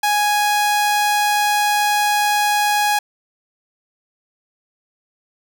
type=tone; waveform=sawtooth; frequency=830.6 Hz; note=G#5; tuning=in tune; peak=-11 dBFS; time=0.03-2.99 s; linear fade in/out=5 ms; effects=none